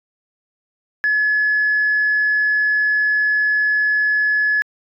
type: tone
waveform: sine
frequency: 1705 Hz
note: G#6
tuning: 45 cents sharp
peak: -13 dBFS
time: 1.04-4.62 s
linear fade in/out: 0 ms
effects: tanh soft clip ceiling -10 dBFS